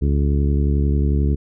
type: harmonic tone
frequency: 71.2 Hz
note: C#2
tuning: 47 cents sharp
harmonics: 1 / 2 / 3 / 4 / 5 / 6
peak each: -16 / -22 / -26 / -28 / -30 / -32 dBFS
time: 0.01-1.36 s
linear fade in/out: 20 ms
effects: none